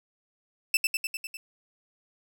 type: tone with echo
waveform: sawtooth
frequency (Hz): 2648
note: E7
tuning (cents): +7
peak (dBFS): -16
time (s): 0.74-0.77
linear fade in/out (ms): 2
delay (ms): 100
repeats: 6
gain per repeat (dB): -3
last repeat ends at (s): 1.37
effects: none